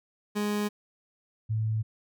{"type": "tone pair in turn", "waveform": ["30% pulse", "sine"], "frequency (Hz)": [207.7, 109.77], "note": ["G#3", "A2"], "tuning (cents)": [0, -4], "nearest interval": "major seventh", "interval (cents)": 1104, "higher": "first", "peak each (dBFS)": [-24, -25], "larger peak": "first", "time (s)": [[0.35, 0.69], [1.49, 1.83]], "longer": "neither", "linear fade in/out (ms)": 20, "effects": []}